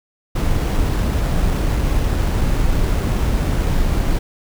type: noise with sample-and-hold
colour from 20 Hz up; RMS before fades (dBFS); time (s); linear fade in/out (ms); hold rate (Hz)
brown; -17; 0.35-4.19; 10; 8820
effects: none